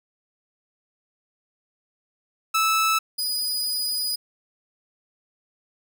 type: tone pair in turn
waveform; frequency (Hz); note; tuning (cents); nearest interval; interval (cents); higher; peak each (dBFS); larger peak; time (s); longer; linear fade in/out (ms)
sawtooth; 1310 / 4946; E6 / D#8; -11 / -11; octave + major seventh; 2300; second; -15 / -21; first; 2.54-2.99 / 3.18-4.16; second; 10
effects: none